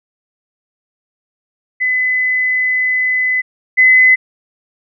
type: tone pair in turn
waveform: sine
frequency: 2014 / 2026 Hz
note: B6 / B6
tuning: +33 / +44 cents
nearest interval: unison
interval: 11 cents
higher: second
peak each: -12 / -5 dBFS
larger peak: second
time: 1.8-3.42 / 3.77-4.16 s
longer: first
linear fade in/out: 20 ms
effects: none